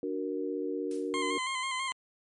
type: chord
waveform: sine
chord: D augmented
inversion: none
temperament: equal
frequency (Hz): 293.7 / 370 / 466.2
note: D4 / F#4 / A#4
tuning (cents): 0 / 0 / 0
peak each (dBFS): -35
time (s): 0.03-1.38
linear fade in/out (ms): 2
type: noise with exponential decay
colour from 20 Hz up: blue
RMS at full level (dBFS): -44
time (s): 0.91-1.23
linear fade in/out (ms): 1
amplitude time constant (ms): 69
type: tone with vibrato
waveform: 20% pulse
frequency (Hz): 1046.5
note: C6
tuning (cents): 0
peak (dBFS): -26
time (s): 1.14-1.92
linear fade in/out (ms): 0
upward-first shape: square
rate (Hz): 6.1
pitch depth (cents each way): 33
effects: low-pass 12000 Hz 12 dB/octave + MP3 48 kbps